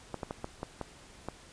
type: clicks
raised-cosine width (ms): 1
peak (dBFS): -21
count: 7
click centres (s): 0.143 / 0.232 / 0.309 / 0.444 / 0.631 / 0.813 / 1.286
effects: pink hiss -54 dBFS RMS until 1.52 s + resampled to 22050 Hz